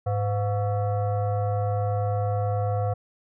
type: tone with frequency modulation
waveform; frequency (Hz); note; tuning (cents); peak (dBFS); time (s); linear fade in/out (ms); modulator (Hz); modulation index
sine; 103.83; G#2; 0; -22; 0.06-2.94; 10; 613; 0.88
effects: none